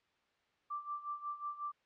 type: tone with tremolo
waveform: sine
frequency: 1174.7 Hz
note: D6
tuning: in tune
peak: -36 dBFS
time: 0.7-1.72 s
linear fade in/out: 10 ms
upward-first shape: sine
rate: 5.5 Hz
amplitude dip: 80%
effects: white hiss -75 dBFS RMS until 1.85 s + low-pass 3000 Hz 12 dB/octave